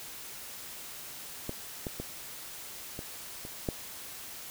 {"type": "clicks", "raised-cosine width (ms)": 2, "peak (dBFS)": [-21, -21, -22, -25, -29, -16], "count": 6, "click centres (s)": [1.494, 1.868, 2, 2.991, 3.451, 3.688], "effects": ["white hiss -44 dBFS RMS until 4.5 s"]}